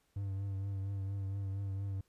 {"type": "tone with vibrato", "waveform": "triangle", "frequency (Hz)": 98, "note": "G2", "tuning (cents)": 0, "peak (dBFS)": -33, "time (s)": [0.16, 2.01], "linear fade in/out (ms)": 5, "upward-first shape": "triangle", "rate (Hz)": 4.3, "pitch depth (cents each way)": 37, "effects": ["pink hiss -75 dBFS RMS until 2.08 s", "resampled to 32000 Hz"]}